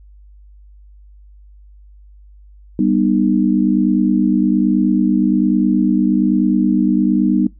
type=chord; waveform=sine; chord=G augmented; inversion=none; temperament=just; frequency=196 / 245 / 306.2 Hz; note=G3 / B3 / D#4; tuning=0 / -14 / -28 cents; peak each=-16 dBFS; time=2.79-7.47 s; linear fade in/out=2 ms; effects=noise-tail reverb RT60 0.2 s tail -22 dB re dry + added 50 Hz sine -40 dBFS peak until 7.59 s